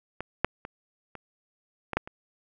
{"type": "clicks", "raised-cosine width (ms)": 0.5, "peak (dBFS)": [-18, -6, -22, -25, -16, -8, -25], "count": 7, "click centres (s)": [0.206, 0.446, 0.651, 1.153, 1.933, 1.97, 2.075], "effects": []}